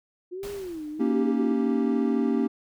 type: tone with vibrato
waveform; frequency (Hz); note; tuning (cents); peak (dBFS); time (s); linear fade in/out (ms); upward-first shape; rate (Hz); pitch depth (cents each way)
sine; 349.2; F4; 0; -32; 0.31-1.63; 20; sine; 1.3; 260
type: noise with exponential decay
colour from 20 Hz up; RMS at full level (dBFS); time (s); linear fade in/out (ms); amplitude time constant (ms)
pink; -40; 0.43-1.45; 2; 220
type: chord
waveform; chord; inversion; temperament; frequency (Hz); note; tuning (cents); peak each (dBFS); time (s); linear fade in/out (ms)
triangle; Eb dominant seventh; second; equal; 233.1 / 277.2 / 311.1 / 392; Bb3 / Db4 / Eb4 / G4; 0 / 0 / 0 / 0; -23 / -24 / -29 / -27; 0.99-2.48; 20
effects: none